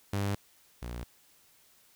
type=tone pair in turn; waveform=sawtooth; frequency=100.2 / 59.81 Hz; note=G2 / A#1; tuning=+38 / +45 cents; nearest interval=major sixth; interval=893 cents; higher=first; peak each=-25 / -33 dBFS; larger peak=first; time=0.13-0.35 / 0.82-1.04 s; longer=neither; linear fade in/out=5 ms; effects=white hiss -63 dBFS RMS until 1.95 s